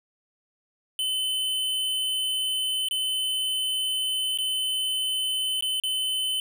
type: tone with dropouts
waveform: square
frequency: 3041 Hz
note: F#7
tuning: 47 cents sharp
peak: -25 dBFS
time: 0.99-6.4 s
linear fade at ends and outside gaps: 1 ms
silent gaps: 2.886-2.91 / 4.375-4.386 / 5.609-5.624 / 5.8-5.836 s
effects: none